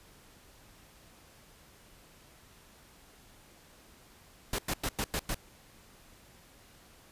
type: noise bursts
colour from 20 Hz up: pink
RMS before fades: -32 dBFS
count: 6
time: 4.53-5.345 s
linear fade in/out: 2 ms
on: 55 ms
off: 97 ms
effects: pink hiss -58 dBFS RMS until 7.11 s + resampled to 32000 Hz